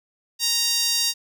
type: tone with high-pass filter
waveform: sawtooth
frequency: 933 Hz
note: A#5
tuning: 1 cent sharp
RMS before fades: -22 dBFS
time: 0.39-1.14 s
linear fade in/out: 50 ms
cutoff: 4600 Hz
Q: 2.2
effects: none